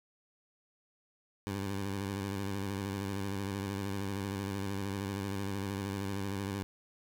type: tone with vibrato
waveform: 15% pulse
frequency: 98.6 Hz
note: G2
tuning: 11 cents sharp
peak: -28 dBFS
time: 1.47-6.63 s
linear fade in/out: 0 ms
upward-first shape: square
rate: 13 Hz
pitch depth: 44 cents each way
effects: none